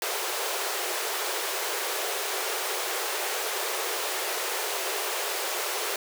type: high-pass noise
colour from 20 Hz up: pink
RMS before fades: -30 dBFS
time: 0.02-5.96 s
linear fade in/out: 2 ms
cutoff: 360 Hz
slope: 96 dB/octave
effects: none